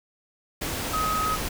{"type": "tone in noise", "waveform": "sine", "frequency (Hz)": 1266, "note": "D#6", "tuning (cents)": 30, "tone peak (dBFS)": -24, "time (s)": [0.93, 1.36], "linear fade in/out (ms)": 10, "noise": "pink", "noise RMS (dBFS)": -30, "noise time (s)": [0.61, 1.49], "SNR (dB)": 3, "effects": []}